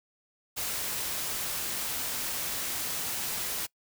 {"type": "noise", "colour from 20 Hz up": "white", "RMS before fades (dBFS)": -33, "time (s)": [0.56, 3.67], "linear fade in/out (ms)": 20, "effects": ["noise-tail reverb RT60 0.1 s tail -23 dB re dry"]}